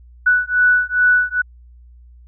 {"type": "beating tone pair", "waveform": "sine", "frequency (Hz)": [1480, 1482.4], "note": ["F#6", "F#6"], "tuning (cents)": [0, 3], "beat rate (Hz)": 2.4, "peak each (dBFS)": -15, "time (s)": [0.26, 1.42], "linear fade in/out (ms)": 10, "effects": ["added 60 Hz sine -41 dBFS peak until 2.27 s"]}